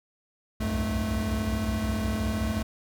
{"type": "tone cluster", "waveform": "square", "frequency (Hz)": [62.4, 67.8, 87.1, 100.8, 218.1], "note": ["B1", "C#2", "F2", "G2", "A3"], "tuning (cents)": [19, -38, -4, 49, -15], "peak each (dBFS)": [-35, -34, -35, -35, -30], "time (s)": [0.6, 2.63], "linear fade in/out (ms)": 10, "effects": []}